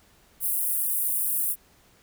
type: high-pass noise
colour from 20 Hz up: pink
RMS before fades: -26 dBFS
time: 0.4-1.56 s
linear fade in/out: 50 ms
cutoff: 9600 Hz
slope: 48 dB/octave
effects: pink hiss -59 dBFS RMS until 2.02 s